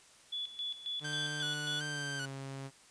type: tone with tremolo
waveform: sine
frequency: 3429 Hz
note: A7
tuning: 45 cents flat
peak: -35 dBFS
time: 0.32-1.8 s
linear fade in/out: 10 ms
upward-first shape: square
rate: 3.7 Hz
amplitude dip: 75%
type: tone with pitch glide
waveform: sawtooth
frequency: 148.9 to 135.76 Hz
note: D3 to C#3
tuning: +24 to -36 cents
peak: -37 dBFS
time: 1-2.71 s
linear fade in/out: 50 ms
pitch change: -160 cents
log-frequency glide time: 1.88-2.29 s
type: tone with vibrato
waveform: sawtooth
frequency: 1519 Hz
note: F#6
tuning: 45 cents sharp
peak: -34 dBFS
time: 1.04-2.26 s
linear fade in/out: 10 ms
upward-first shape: square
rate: 1.3 Hz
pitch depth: 52 cents each way
effects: white hiss -60 dBFS RMS until 2.9 s + resampled to 22050 Hz